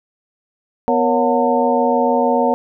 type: tone cluster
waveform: sine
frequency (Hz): 247.6 / 470.5 / 557 / 725 / 901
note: B3 / A#4 / C#5 / F#5 / A5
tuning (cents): +5 / +16 / +8 / -35 / +41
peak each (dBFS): -19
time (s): 0.88-2.54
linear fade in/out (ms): 0
effects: none